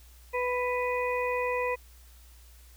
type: harmonic tone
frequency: 495.7 Hz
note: B4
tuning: 6 cents sharp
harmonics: 1 / 2 / 4 / 5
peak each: -29 / -32 / -36 / -36 dBFS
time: 0.33-1.76 s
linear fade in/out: 20 ms
effects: added 60 Hz sine -51 dBFS peak until 2.76 s + white hiss -59 dBFS RMS until 2.76 s